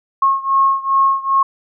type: beating tone pair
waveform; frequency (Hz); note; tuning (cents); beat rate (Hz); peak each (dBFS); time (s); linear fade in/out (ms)
sine; 1085 / 1087.5; C#6 / C#6; -37 / -33; 2.5; -14 / -16; 0.22-1.43; 5
effects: none